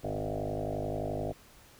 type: tone with frequency modulation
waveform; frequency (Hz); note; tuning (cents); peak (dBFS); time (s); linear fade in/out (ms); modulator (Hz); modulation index
sine; 370; F#4; 0; -31; 0.03-1.33; 20; 51.5; 6.5
effects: pink hiss -57 dBFS RMS until 1.79 s